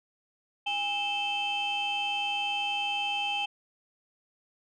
sine tone cluster, 819 / 2628 / 3110 Hz, G#5 / E7 / G7, -24 / -6 / -14 cents, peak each -31 dBFS, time 0.66-3.46 s, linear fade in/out 10 ms, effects tanh soft clip ceiling -22 dBFS

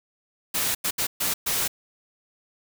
white noise bursts at uneven times, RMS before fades -25 dBFS, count 5, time 0.54-0.75 / 0.84-0.91 / 0.98-1.07 / 1.2-1.34 / 1.46-1.68 s, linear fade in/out 10 ms, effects none

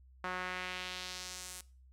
sawtooth tone with band-pass filter sweep, 182.6 Hz, F#3, 23 cents flat, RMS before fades -42 dBFS, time 0.24-1.61 s, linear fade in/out 0 ms, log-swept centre 1300 to 9400 Hz, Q 1.4, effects noise-tail reverb RT60 0.4 s tail -20 dB re dry + added 64 Hz sine -57 dBFS peak until 1.92 s

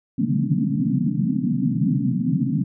pink band-pass noise, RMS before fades -21 dBFS, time 0.18-2.64 s, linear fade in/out 5 ms, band 130 to 280 Hz, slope 96 dB/octave, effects none

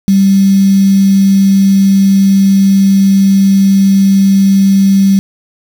sine tone with quantisation, 195.1 Hz, G3, 8 cents flat, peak -4 dBFS, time 0.08-5.19 s, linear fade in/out 0 ms, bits 4, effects none

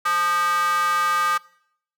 square tone with high-pass filter, 174.61 Hz, F3, in tune, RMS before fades -21 dBFS, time 0.05-1.38 s, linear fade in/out 10 ms, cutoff 1300 Hz, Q 8.3, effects noise-tail reverb RT60 0.7 s tail -23 dB re dry

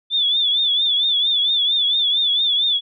sine tone with vibrato, 3496 Hz, A7, 12 cents flat, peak -15 dBFS, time 0.1-2.81 s, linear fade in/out 50 ms, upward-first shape triangle, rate 4.4 Hz, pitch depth 100 cents each way, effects none

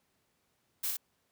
blue noise with echo, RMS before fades -33 dBFS, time 0.83-0.91 s, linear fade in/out 10 ms, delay 60 ms, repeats 1, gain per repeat -3 dB, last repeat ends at 0.97 s, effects pink hiss -75 dBFS RMS until 1.31 s + high-pass 80 Hz 12 dB/octave

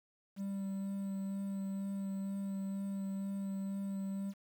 triangle tone with vibrato, 196 Hz, G3, in tune, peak -34 dBFS, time 0.36-4.34 s, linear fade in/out 50 ms, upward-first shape sine, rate 2.1 Hz, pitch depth 13 cents each way, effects 10-bit

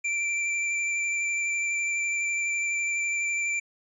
square tone with vibrato, 2349 Hz, D7, in tune, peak -26 dBFS, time 0.04-3.6 s, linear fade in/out 10 ms, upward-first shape square, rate 12 Hz, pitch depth 10 cents each way, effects resampled to 24000 Hz

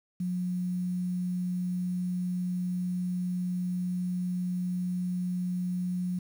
sine tone with quantisation, 180.1 Hz, F#3, 46 cents flat, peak -28 dBFS, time 0.2-6.19 s, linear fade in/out 5 ms, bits 9, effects none

